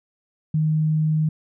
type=tone; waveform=sine; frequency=155.56 Hz; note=D#3; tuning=in tune; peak=-17 dBFS; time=0.54-1.29 s; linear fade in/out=5 ms; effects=none